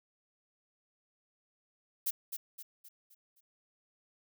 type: noise with echo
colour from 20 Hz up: violet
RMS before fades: -32 dBFS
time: 2.06-2.11 s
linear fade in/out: 10 ms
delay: 260 ms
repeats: 5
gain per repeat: -7 dB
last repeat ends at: 3.41 s
effects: none